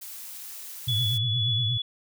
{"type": "noise", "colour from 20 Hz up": "blue", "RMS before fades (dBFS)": -40, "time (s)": [0.01, 1.18], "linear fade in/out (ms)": 10}
{"type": "tone with vibrato", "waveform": "sine", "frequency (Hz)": 114.3, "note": "A#2", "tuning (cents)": -34, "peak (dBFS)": -25, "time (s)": [0.87, 1.78], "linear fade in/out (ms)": 10, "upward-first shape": "triangle", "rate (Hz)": 8.5, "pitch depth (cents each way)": 210}
{"type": "tone with tremolo", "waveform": "sine", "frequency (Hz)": 3415, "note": "G#7", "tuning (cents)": 48, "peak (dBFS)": -24, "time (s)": [0.88, 1.82], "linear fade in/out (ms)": 5, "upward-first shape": "triangle", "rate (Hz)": 2, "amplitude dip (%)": 30}
{"effects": []}